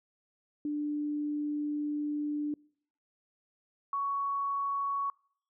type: tone pair in turn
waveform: sine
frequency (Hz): 295.8 / 1116.8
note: D4 / C#6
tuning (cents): +13 / +13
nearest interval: octave + major seventh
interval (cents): 2300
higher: second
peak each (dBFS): -30 / -29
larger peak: second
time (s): 0.65-2.54 / 3.93-5.1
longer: first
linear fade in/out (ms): 2
effects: noise-tail reverb RT60 0.6 s tail -26 dB re dry